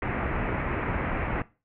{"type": "low-pass noise", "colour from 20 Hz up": "pink", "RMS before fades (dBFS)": -29, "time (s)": [0.02, 1.42], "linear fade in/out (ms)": 2, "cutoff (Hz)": 2400, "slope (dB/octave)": 48, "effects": ["noise-tail reverb RT60 0.3 s tail -19 dB re dry"]}